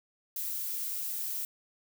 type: noise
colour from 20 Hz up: violet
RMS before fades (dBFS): -35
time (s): 0.36-1.45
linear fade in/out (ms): 2
effects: none